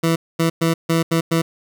20% pulse tone bursts at uneven times, 164.81 Hz, E3, in tune, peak -10 dBFS, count 6, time 0.03-0.16 / 0.39-0.5 / 0.61-0.74 / 0.89-1.03 / 1.11-1.21 / 1.31-1.42 s, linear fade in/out 10 ms, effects none

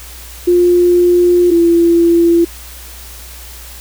sine tone pair in turn, 352.7 / 339.3 Hz, F4 / F4, +17 / -50 cents, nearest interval minor second, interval 67 cents, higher first, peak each -6 dBFS, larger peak neither, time 0.47-1.51 / 1.51-2.45 s, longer first, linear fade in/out 10 ms, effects added 60 Hz sine -33 dBFS peak until 3.8 s + white hiss -34 dBFS RMS until 3.8 s

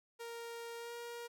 sawtooth tone with pitch glide, 466.2 to 472.7 Hz, A#4 to A#4, 0 to +24 cents, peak -40 dBFS, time 0.19-1.28 s, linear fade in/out 20 ms, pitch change +24 cents, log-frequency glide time 0.77-0.93 s, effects none

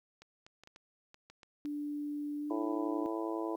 clicks, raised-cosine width 0.2 ms, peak -36 dBFS, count 9, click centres 0.22 / 0.465 / 0.636 / 0.674 / 0.761 / 1.144 / 1.3 / 1.432 / 1.657 s
sine tone with pitch glide, 293.3 to 299.8 Hz, D4 to D4, -2 to +36 cents, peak -35 dBFS, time 1.65-3.06 s, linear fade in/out 0 ms, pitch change +38 cents, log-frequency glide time 2.38-2.56 s
harmonic tone, 110.4 Hz, A2, 6 cents sharp, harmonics 3 / 4 / 5 / 6 / 7 / 8 / 9, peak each -36 / -41 / -44 / -43 / -48 / -48 / -43 dBFS, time 2.5-3.56 s, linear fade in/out 5 ms
effects 11-bit

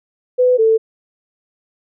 sine tone pair in turn, 501 / 444.9 Hz, B4 / A4, +25 / +19 cents, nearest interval major second, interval 206 cents, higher first, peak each -9 dBFS, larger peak neither, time 0.38-0.58 / 0.58-0.78 s, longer neither, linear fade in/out 20 ms, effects none

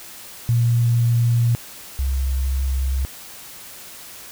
sine tone pair in turn, 118.2 / 66.34 Hz, A#2 / C2, +24 / +25 cents, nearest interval minor seventh, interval 999 cents, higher first, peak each -14 / -18 dBFS, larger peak first, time 0.49-1.55 / 1.99-3.05 s, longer neither, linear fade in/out 0 ms, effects white hiss -39 dBFS RMS until 4.31 s

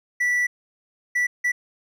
triangle tone bursts at uneven times, 1961 Hz, B6, 13 cents flat, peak -17 dBFS, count 3, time 0.2-0.47 / 1.15-1.27 / 1.44-1.52 s, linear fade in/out 10 ms, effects none

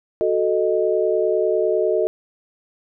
sine chord, D# diminished, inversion first, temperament equal, 370 / 440 / 622.3 Hz, F#4 / A4 / D#5, 0 / 0 / 0 cents, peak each -21 / -20 / -21 dBFS, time 0.21-2.07 s, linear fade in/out 0 ms, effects none

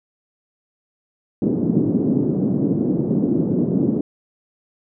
white band-pass noise, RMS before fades -19 dBFS, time 1.42-4.01 s, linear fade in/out 2 ms, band 150 to 320 Hz, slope 24 dB/octave, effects none

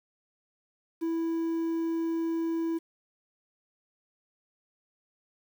triangle tone with quantisation, 329.6 Hz, E4, in tune, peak -25 dBFS, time 1.01-2.79 s, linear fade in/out 20 ms, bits 9, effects none

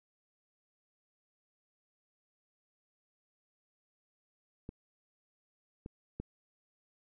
clicks, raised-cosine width 3 ms, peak -29 / -30 / -25 dBFS, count 3, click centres 4.691 / 5.861 / 6.2 s, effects none

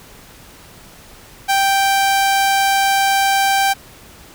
sawtooth tone, 784 Hz, G5, in tune, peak -9 dBFS, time 1.48-3.74 s, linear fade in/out 20 ms, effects pink hiss -42 dBFS RMS until 4.34 s

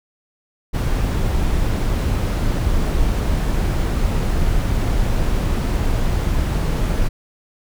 brown noise, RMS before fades -18 dBFS, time 0.73-7.09 s, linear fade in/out 20 ms, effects none

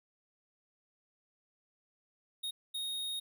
square tone bursts at uneven times, 3729 Hz, A#7, in tune, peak -36 dBFS, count 2, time 2.43-2.51 / 2.74-3.2 s, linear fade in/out 10 ms, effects none

